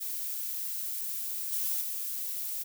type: noise with level steps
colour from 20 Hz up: violet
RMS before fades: -35 / -31 / -35 dBFS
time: 0-2.64 s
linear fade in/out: 20 ms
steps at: 1.52 / 1.81 s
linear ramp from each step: 5 ms
effects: none